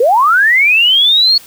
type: linear sweep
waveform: sine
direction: up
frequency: 440 to 4400 Hz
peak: -6 dBFS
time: 0-1.38 s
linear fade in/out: 5 ms
effects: white hiss -38 dBFS RMS until 1.46 s